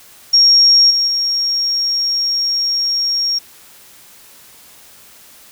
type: tone with level steps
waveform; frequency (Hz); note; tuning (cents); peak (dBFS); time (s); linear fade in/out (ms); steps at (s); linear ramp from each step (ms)
sine; 5570; F8; -5; -6 / -12 / -14; 0.33-3.39; 10; 0.9 / 1.07; 10
effects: white hiss -43 dBFS RMS until 5.51 s